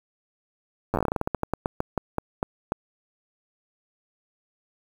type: slowing click train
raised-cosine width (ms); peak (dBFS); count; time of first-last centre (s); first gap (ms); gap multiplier
1; -10; 22; 0.94-2.721; 9; 1.19
effects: 7-bit